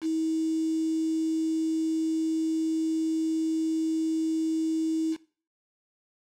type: tone with quantisation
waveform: sine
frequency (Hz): 320.2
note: D#4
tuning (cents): +50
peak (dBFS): -24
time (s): 0.01-5.17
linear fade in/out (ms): 50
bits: 7
effects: noise-tail reverb RT60 0.4 s tail -18 dB re dry + low-pass 8000 Hz 12 dB/octave